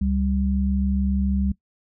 sine tone pair together, 69.4 / 196.29 Hz, C#2 / G3, +3 / +3 cents, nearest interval octave + tritone, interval 1800 cents, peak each -22 dBFS, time 0.01-1.52 s, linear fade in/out 5 ms, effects noise-tail reverb RT60 0.1 s tail -20 dB re dry

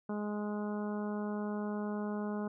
harmonic tone, 208.5 Hz, G#3, 7 cents sharp, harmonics 1 / 2 / 3 / 4 / 5 / 6 / 7, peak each -35 / -41 / -45 / -47 / -49 / -51 / -52 dBFS, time 0.09-2.48 s, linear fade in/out 5 ms, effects none

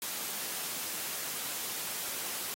white noise, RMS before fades -37 dBFS, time 0.02-2.54 s, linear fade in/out 0 ms, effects high-pass 150 Hz 12 dB/octave + AAC 48 kbps

